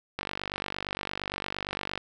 click train, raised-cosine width 0.3 ms, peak -15 dBFS, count 88, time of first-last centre 0.19-1.976 s, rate 48.7 Hz, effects none

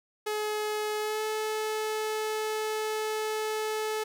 sawtooth tone with pitch glide, 424.9 to 432.6 Hz, G#4 to A4, +40 to -29 cents, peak -25 dBFS, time 0.26-4.04 s, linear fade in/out 10 ms, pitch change +31 cents, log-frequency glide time 0.99-1.22 s, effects none

